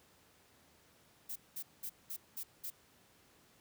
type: noise bursts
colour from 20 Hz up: violet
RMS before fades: -42 dBFS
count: 6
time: 1.29-2.704 s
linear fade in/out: 10 ms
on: 69 ms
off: 200 ms
effects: pink hiss -66 dBFS RMS until 3.6 s + high-pass 80 Hz 12 dB/octave